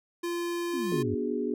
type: tone with pitch glide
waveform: square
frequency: 345 to 351 Hz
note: F4 to F4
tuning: -21 to +9 cents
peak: -30 dBFS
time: 0.23-1.03 s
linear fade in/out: 10 ms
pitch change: +30 cents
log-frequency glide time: 0.79-0.92 s
type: exponential sweep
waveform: sine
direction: down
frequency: 296.1 to 91.7 Hz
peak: -31 dBFS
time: 0.73-1.15 s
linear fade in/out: 10 ms
type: chord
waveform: sine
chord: G# half-diminished seventh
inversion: first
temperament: equal with one note detuned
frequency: 243.3 / 293.7 / 370 / 415.3 Hz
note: B3 / D4 / F#4 / G#4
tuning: -26 / 0 / 0 / 0 cents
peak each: -32 / -34 / -34 / -32 dBFS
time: 0.92-1.54 s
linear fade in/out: 2 ms
effects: none